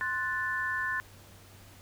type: chord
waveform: sine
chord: F# diminished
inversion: second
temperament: equal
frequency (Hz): 1046.5 / 1480 / 1760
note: C6 / F#6 / A6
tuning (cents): 0 / 0 / 0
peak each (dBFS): -36 / -35 / -31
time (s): 0.01-1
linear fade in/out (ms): 0
effects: added 97 Hz sine -54 dBFS peak until 1.81 s + pink hiss -55 dBFS RMS until 1.81 s